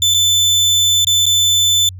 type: tone with dropouts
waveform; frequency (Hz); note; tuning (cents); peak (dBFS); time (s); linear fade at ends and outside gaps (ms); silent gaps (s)
30% pulse; 3520; A7; 0; -8; 0.02-1.89; 2; 0.14-0.144 / 1.047-1.07 / 1.257-1.264
effects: added 92 Hz sine -29 dBFS peak until 1.99 s